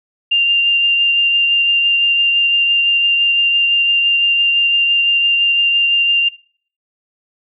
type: tone with vibrato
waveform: sine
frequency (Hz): 2789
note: F7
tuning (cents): -3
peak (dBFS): -10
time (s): 0.31-6.29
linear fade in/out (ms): 10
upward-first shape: triangle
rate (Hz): 5.9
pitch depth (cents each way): 9
effects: noise-tail reverb RT60 0.5 s tail -22 dB re dry